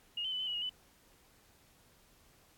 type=tone with pitch steps; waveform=sine; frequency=2859 / 3067 / 2993 / 3048 / 2932 / 2871 / 2995 Hz; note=F7 / G7 / F#7 / G7 / F#7 / F7 / F#7; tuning=+40 / -38 / +19 / -49 / -16 / +47 / +20 cents; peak=-34 dBFS; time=0.17-0.695 s; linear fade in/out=5 ms; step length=75 ms; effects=pink hiss -65 dBFS RMS until 2.57 s + AAC 64 kbps